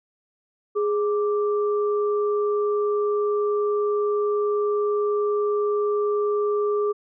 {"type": "tone pair together", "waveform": "sine", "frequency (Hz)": [415.3, 1174.6], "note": ["G#4", "D6"], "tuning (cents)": [0, 0], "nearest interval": "octave + tritone", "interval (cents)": 1800, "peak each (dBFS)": [-20, -30], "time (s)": [0.75, 6.93], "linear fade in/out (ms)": 20, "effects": []}